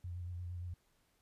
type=tone with vibrato; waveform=sine; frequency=88.2 Hz; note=F2; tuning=18 cents sharp; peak=-40 dBFS; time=0.04-0.74 s; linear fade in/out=5 ms; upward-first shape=square; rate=8.6 Hz; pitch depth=24 cents each way; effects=pink hiss -75 dBFS RMS until 1.21 s + resampled to 32000 Hz